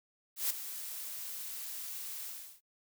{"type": "noise with ADSR envelope", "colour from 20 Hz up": "blue", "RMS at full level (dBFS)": -30, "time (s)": [0.36, 2.61], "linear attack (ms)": 140, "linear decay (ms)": 9, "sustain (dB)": -12, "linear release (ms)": 360, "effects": ["noise-tail reverb RT60 0.1 s tail -26 dB re dry"]}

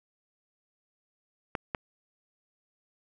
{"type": "clicks", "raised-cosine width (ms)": 0.5, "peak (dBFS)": -15, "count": 2, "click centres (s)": [1.552, 1.748], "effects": []}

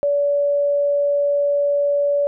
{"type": "tone", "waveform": "sine", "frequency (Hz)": 573, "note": "D5", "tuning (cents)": -43, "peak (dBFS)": -15, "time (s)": [0.03, 2.27], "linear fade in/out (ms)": 0, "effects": []}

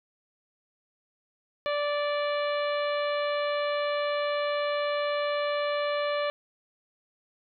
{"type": "harmonic tone", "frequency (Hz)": 584, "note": "D5", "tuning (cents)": -10, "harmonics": [1, 2, 3, 4, 5, 6, 7], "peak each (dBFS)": [-27, -33, -37, -39, -41, -43, -44], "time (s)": [1.66, 6.3], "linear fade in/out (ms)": 0, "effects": []}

